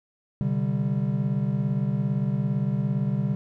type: chord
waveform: triangle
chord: C suspended second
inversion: none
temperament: equal with one note detuned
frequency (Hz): 129.24 / 146.83 / 196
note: C3 / D3 / G3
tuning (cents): -21 / 0 / 0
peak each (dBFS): -25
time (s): 0.41-3.35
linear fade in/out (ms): 0
effects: none